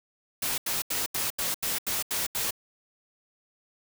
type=noise bursts; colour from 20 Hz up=white; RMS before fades=-29 dBFS; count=9; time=0.42-2.508 s; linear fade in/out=5 ms; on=160 ms; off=81 ms; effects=none